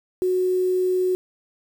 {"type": "tone with quantisation", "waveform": "sine", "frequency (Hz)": 367.9, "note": "F#4", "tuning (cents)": -10, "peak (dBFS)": -18, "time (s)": [0.22, 1.15], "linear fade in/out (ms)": 0, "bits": 7, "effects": []}